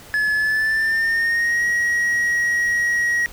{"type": "tone with pitch glide", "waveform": "triangle", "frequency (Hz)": [1712, 1899.6], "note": ["A6", "A#6"], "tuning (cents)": [-48, 32], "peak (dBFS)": -15, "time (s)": [0.14, 3.26], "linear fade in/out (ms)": 0, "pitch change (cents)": 180, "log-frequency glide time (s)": [0.34, 1.65], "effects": ["pink hiss -42 dBFS RMS until 3.32 s"]}